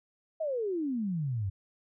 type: exponential sweep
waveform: sine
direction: down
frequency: 660 to 91.5 Hz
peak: -29 dBFS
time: 0.4-1.5 s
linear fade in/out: 10 ms
effects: none